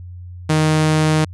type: tone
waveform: sawtooth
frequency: 155.56 Hz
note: D#3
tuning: in tune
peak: -9 dBFS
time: 0.49-1.25 s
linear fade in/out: 10 ms
effects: added 89 Hz sine -31 dBFS peak until 1.33 s + resampled to 24000 Hz